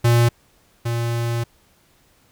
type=tone pair in turn; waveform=square; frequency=118.4 / 117.45 Hz; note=A#2 / A#2; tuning=+27 / +13 cents; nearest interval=unison; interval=14 cents; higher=first; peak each=-13 / -21 dBFS; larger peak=first; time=0.04-0.29 / 0.85-1.44 s; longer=second; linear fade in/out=10 ms; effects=pink hiss -58 dBFS RMS until 2.31 s